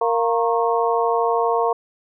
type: harmonic tone with a mistuned harmonic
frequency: 232.3 Hz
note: A#3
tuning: 6 cents flat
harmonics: 2 / 3 / 4 / 5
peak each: -20 / -22 / -23 / -24 dBFS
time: 0.01-1.73 s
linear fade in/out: 5 ms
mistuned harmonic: 5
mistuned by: -110 cents
effects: none